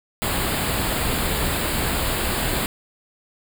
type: band-stop noise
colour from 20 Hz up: pink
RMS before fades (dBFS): -23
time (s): 0.22-2.66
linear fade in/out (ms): 0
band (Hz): 4900 to 7100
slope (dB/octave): 96
effects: none